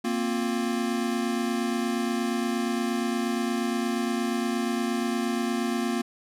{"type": "chord", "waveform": "square", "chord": "Bb suspended second", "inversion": "none", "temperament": "equal with one note detuned", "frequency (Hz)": [233.1, 261.6, 352.9], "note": ["Bb3", "C4", "F4"], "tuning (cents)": [0, 0, 18], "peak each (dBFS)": [-28, -32, -32], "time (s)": [0.04, 6.02], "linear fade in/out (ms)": 10, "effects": ["low-pass 12000 Hz 12 dB/octave"]}